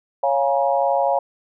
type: chord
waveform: sine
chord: Bb minor seventh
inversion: first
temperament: equal with one note detuned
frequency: 554.4 / 698.5 / 830.6 / 954.1 Hz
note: Db5 / F5 / Ab5 / Bb5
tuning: 0 / 0 / 0 / +40 cents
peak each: -20 / -21 / -22 / -25 dBFS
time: 0.23-1.19 s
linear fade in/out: 5 ms
effects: none